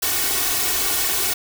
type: noise with comb filter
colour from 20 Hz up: white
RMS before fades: -21 dBFS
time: 0.02-1.34 s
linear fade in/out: 10 ms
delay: 2.7 ms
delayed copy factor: +1
effects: none